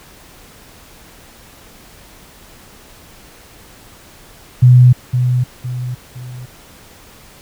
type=tone with echo; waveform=sine; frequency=124.9 Hz; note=B2; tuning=20 cents sharp; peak=-3 dBFS; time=4.62-4.93 s; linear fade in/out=10 ms; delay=510 ms; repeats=3; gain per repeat=-8 dB; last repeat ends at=6.46 s; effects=pink hiss -42 dBFS RMS until 7.41 s